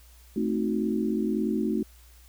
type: chord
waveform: sine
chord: A diminished seventh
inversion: none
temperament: equal with one note detuned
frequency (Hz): 220 / 261.6 / 311.1 / 367.7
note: A3 / C4 / Eb4 / Gb4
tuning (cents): 0 / 0 / 0 / -11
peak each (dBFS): -27 / -32 / -30 / -31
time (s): 0.36-1.83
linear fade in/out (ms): 5
effects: added 60 Hz sine -51 dBFS peak until 2.28 s + white hiss -58 dBFS RMS until 2.28 s